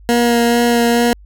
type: tone with vibrato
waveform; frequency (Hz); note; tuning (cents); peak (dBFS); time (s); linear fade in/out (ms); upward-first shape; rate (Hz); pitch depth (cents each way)
20% pulse; 236.8; A#3; +27; -6; 0.09-1.13; 0; sine; 2.3; 12
effects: added 50 Hz sine -38 dBFS peak until 1.25 s